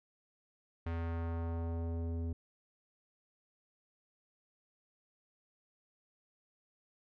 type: tone with low-pass filter sweep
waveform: square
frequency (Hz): 83.5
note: E2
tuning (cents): +23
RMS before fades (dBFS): -37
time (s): 0.86-2.33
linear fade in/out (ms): 5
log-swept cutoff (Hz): 2200 to 340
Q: 1
effects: none